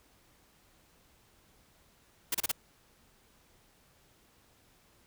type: noise bursts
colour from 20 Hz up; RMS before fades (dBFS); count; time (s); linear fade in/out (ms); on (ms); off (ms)
white; -30; 4; 2.32-2.517; 5; 26; 31
effects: pink hiss -65 dBFS RMS until 5.06 s